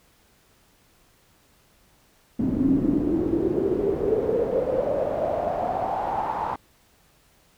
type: noise with band-pass filter sweep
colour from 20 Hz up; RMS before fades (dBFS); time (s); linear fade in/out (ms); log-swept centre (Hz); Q
brown; -24; 2.39-6.56; 5; 250 to 940; 8.3
effects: pink hiss -60 dBFS RMS until 7.57 s